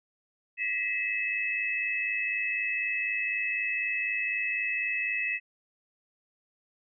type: tone cluster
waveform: sine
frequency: 1925 / 2029 / 2597 Hz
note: B6 / B6 / E7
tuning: -45 / +46 / -26 cents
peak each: -34 / -35 / -29 dBFS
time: 0.57-5.4 s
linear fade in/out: 50 ms
effects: none